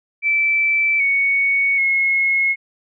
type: tone with pitch steps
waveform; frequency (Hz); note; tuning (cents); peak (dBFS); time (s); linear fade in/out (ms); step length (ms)
sine; 2324 / 2225 / 2170; D7 / C#7 / C#7; -19 / +6 / -37; -14; 0.22-2.56; 50; 780
effects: none